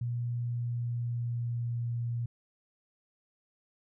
sine tone with pitch glide, 120 to 118.42 Hz, B2 to A#2, -49 to +28 cents, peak -30 dBFS, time 0.01-2.26 s, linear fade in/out 5 ms, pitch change -23 cents, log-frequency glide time 0.38-1.9 s, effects none

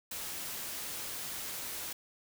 white noise, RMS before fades -40 dBFS, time 0.11-1.93 s, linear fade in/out 5 ms, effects none

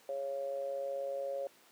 sine tone with amplitude modulation, 552 Hz, C#5, 7 cents flat, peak -31 dBFS, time 0.09-1.47 s, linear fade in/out 2 ms, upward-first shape sine, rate 138 Hz, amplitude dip 70%, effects pink hiss -62 dBFS RMS until 1.71 s + high-pass 300 Hz 12 dB/octave

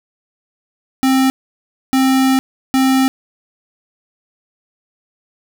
square tone bursts at uneven times, 264 Hz, C4, 16 cents sharp, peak -11 dBFS, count 3, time 1.03-1.3 / 1.93-2.39 / 2.74-3.08 s, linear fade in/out 0 ms, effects none

